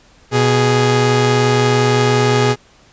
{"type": "tone pair together", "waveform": "sawtooth", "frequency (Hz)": [123.15, 415.3], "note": ["B2", "G#4"], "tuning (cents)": [-5, 0], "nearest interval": "octave + major sixth", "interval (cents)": 2105, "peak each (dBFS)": -10, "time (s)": [0.31, 2.56], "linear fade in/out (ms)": 50, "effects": ["pink hiss -49 dBFS RMS until 2.92 s", "resampled to 16000 Hz"]}